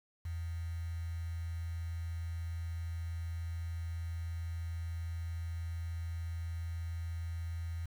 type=tone with quantisation; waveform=sine; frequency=83.4 Hz; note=E2; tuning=21 cents sharp; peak=-36 dBFS; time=0.25-7.86 s; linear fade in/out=5 ms; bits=9; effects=none